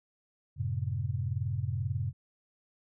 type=chord; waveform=sine; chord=F# diminished; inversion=none; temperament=just; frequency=92.5 / 111 / 133.2 Hz; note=F#2 / A2 / C3; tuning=0 / +16 / +31 cents; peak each=-34 dBFS; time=0.56-2.13 s; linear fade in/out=50 ms; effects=none